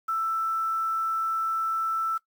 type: tone with quantisation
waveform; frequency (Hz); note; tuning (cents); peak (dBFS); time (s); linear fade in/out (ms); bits
sine; 1326; E6; +10; -24; 0.08-2.18; 10; 8
effects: noise-tail reverb RT60 0.1 s tail -17 dB re dry